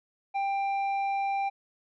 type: tone with low-pass filter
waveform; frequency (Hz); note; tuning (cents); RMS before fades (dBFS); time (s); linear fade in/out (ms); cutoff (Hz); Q
square; 790; G5; +13; -29; 0.34-1.5; 20; 1700; 5.2
effects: none